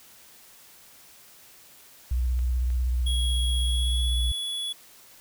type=tone with vibrato; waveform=sine; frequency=61.74 Hz; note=B1; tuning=in tune; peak=-22 dBFS; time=2.11-4.32 s; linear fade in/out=5 ms; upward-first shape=sine; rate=16 Hz; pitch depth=70 cents each way
type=clicks; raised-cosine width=0.3 ms; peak=-32 dBFS; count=2; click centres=2.391 / 2.703 s
type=tone with pitch glide; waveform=square; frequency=3322 to 3392 Hz; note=G#7 to G#7; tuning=0 to +36 cents; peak=-29 dBFS; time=3.06-4.73 s; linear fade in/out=10 ms; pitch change=+36 cents; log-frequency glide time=3.62-4.12 s
effects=white hiss -52 dBFS RMS until 5.2 s